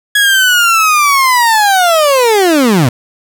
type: linear sweep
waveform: 30% pulse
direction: down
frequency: 1678 to 112.2 Hz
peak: -4 dBFS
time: 0.15-2.89 s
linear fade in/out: 5 ms
effects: none